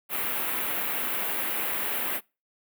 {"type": "band-stop noise", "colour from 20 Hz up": "white", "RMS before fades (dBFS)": -29, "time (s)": [0.09, 2.21], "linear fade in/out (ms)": 50, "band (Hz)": [2900, 12000], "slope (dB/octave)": 24, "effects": ["noise-tail reverb RT60 0.3 s tail -26 dB re dry", "high-pass 200 Hz 12 dB/octave"]}